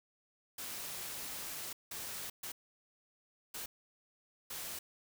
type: noise bursts at uneven times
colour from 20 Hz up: white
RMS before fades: -43 dBFS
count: 5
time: 0.58-1.73 / 1.91-2.3 / 2.43-2.52 / 3.54-3.66 / 4.5-4.79 s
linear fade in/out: 5 ms
effects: none